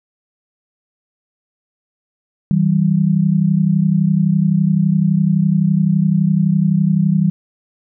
sine tone pair together, 160.1 / 191.93 Hz, D#3 / G3, +50 / -36 cents, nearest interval minor third, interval 314 cents, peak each -14 dBFS, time 2.51-7.3 s, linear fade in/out 0 ms, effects none

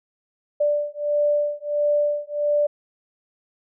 sine beating tone pair, 587.3 / 588.8 Hz, D5 / D5, 0 / +4 cents, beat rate 1.5 Hz, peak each -22 dBFS, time 0.6-2.67 s, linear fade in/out 10 ms, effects none

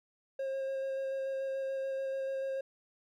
triangle tone with vibrato, 537 Hz, C5, 45 cents sharp, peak -31 dBFS, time 0.39-2.61 s, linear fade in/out 5 ms, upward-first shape square, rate 6.9 Hz, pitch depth 9 cents each way, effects none

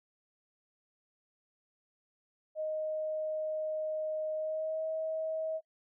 sine tone with pitch glide, 622.3 to 636.5 Hz, D#5 to D#5, 0 to +39 cents, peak -32 dBFS, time 2.55-5.61 s, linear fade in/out 50 ms, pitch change +39 cents, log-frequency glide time 4.35-4.85 s, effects noise-tail reverb RT60 0.1 s tail -23 dB re dry

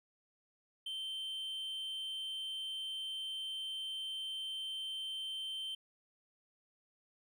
triangle tone with amplitude modulation, 3110 Hz, G7, 14 cents flat, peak -36 dBFS, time 0.86-5.75 s, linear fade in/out 5 ms, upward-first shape sine, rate 290 Hz, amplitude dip 25%, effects none

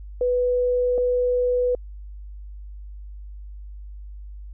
sine tone pair in turn, 494.9 / 494.9 Hz, B4 / B4, +4 / +4 cents, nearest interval unison, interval 0 cents, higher neither, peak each -18 dBFS, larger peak neither, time 0.21-0.98 / 0.98-1.75 s, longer neither, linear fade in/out 2 ms, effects added 50 Hz sine -35 dBFS peak until 4.53 s

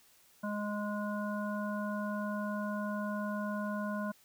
harmonic tone, 207.7 Hz, G#3, in tune, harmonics 1 / 3 / 5 / 7, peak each -35 / -40 / -42 / -43 dBFS, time 0.43-4.12 s, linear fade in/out 10 ms, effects white hiss -64 dBFS RMS until 4.24 s

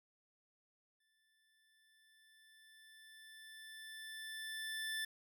25% pulse tone with exponential growth, 1760 Hz, A6, in tune, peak -34 dBFS, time 1-5.05 s, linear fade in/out 5 ms, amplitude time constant 880 ms, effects none

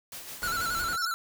white noise with tremolo, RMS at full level -40 dBFS, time 0.12-0.82 s, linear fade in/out 2 ms, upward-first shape sine, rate 6.3 Hz, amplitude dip 45%
pink noise, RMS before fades -40 dBFS, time 0.42-0.96 s, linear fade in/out 0 ms
square tone with vibrato, 1396.9 Hz, F6, in tune, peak -29 dBFS, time 0.43-1.14 s, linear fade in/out 0 ms, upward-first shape square, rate 11 Hz, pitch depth 65 cents each way
sine tone with exponential growth, 5380 Hz, E8, 34 cents sharp, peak -24 dBFS, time 0.94-1.05 s, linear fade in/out 1 ms, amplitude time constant 22 ms
effects none

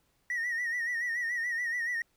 triangle tone with vibrato, 1898 Hz, A#6, 31 cents sharp, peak -27 dBFS, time 0.3-2.02 s, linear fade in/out 2 ms, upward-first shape sine, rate 7 Hz, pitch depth 71 cents each way, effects tanh soft clip ceiling -24 dBFS + pink hiss -72 dBFS RMS until 2.16 s

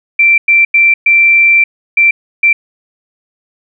sine tone bursts at uneven times, 2349 Hz, D7, in tune, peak -4 dBFS, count 6, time 0.19-0.38 / 0.48-0.65 / 0.74-0.94 / 1.06-1.64 / 1.97-2.11 / 2.43-2.53 s, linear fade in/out 5 ms, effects none

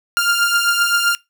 sawtooth beating tone pair, 1396.9 / 1404.6 Hz, F6 / F6, 0 / +10 cents, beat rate 7.7 Hz, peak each -12 / -16 dBFS, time 0.17-1.15 s, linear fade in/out 0 ms, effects noise-tail reverb RT60 0.2 s tail -22 dB re dry

